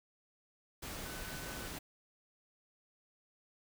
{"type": "tone in noise", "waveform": "sine", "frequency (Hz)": 1507, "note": "F#6", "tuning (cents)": 31, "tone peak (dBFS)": -51, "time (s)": [1.05, 1.68], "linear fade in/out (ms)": 10, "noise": "pink", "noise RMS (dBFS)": -44, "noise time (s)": [0.82, 1.79], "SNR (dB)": -10, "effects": []}